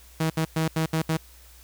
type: tone bursts at uneven times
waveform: sawtooth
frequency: 160 Hz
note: D#3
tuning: 49 cents sharp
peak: -18 dBFS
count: 6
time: 0.2-0.3 / 0.37-0.45 / 0.56-0.68 / 0.76-0.86 / 0.93-1.02 / 1.09-1.17 s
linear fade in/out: 5 ms
effects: added 60 Hz sine -50 dBFS peak until 1.63 s + white hiss -53 dBFS RMS until 1.63 s